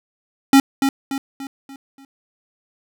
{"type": "tone with echo", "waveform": "square", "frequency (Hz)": 272.8, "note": "C#4", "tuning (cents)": -28, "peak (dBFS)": -8, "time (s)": [0.53, 0.6], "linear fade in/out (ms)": 2, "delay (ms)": 290, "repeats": 5, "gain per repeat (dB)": -7, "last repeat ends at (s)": 2.05, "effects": []}